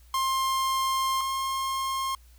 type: tone pair in turn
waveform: 45% pulse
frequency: 1059 / 1068.2 Hz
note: C6 / C6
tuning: +21 / +36 cents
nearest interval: unison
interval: 15 cents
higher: second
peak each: -24 / -27 dBFS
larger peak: first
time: 0.14-1.21 / 1.21-2.15 s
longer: first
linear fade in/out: 2 ms
effects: added 60 Hz sine -51 dBFS peak until 2.38 s + white hiss -62 dBFS RMS until 2.38 s